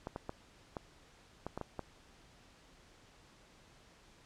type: clicks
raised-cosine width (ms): 1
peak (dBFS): -25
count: 8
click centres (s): 0.071 / 0.161 / 0.294 / 0.768 / 1.466 / 1.576 / 1.613 / 1.793
effects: pink hiss -62 dBFS RMS until 4.25 s + low-pass 7000 Hz 12 dB/octave